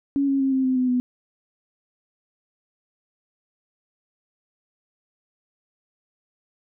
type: tone with pitch steps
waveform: sine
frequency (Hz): 279.1 / 273.8 / 268.7 / 263.6 / 258.6 / 253.7 / 248.9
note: C#4 / C#4 / C4 / C4 / C4 / B3 / B3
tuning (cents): +12 / -21 / +46 / +13 / -20 / +47 / +14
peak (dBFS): -18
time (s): 0.16-1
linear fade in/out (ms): 0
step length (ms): 120
effects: none